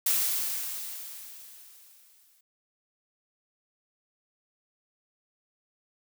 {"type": "noise with exponential decay", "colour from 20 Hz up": "blue", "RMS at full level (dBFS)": -24, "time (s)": [0.06, 2.41], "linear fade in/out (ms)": 5, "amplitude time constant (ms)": 510, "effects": []}